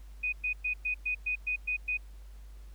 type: tone bursts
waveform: sine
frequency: 2489 Hz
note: D#7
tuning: in tune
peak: -28 dBFS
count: 9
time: 0.23-1.974 s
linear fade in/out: 10 ms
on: 96 ms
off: 110 ms
effects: added 50 Hz sine -45 dBFS peak until 2.74 s + pink hiss -64 dBFS RMS until 2.74 s